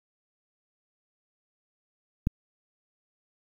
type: click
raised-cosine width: 5 ms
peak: -11 dBFS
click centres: 2.271 s
effects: 8-bit